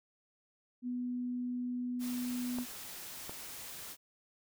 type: tone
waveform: sine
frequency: 246.9 Hz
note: B3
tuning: in tune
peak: -34 dBFS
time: 0.82-2.66 s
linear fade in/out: 50 ms
type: noise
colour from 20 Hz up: white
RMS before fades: -46 dBFS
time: 1.99-3.97 s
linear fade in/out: 50 ms
type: clicks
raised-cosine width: 1 ms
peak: -28 dBFS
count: 2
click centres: 2.586 / 3.295 s
effects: none